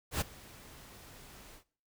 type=noise with ADSR envelope; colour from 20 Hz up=pink; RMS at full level=-31 dBFS; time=0.11-1.64 s; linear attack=100 ms; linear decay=15 ms; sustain=-22 dB; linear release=98 ms; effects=noise-tail reverb RT60 0.5 s tail -21 dB re dry